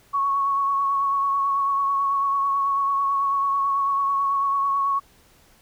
sine tone with vibrato, 1108.7 Hz, C#6, in tune, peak -19 dBFS, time 0.13-5 s, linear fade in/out 20 ms, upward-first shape sine, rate 9.1 Hz, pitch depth 20 cents each way, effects pink hiss -56 dBFS RMS until 5.61 s

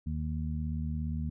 harmonic tone, 77.3 Hz, D#2, 11 cents flat, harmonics 1 / 2 / 3, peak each -33 / -36 / -38 dBFS, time 0.06-1.3 s, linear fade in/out 10 ms, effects none

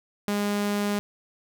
sawtooth tone, 204.9 Hz, G#3, 23 cents flat, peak -20 dBFS, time 0.28-0.99 s, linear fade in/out 0 ms, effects none

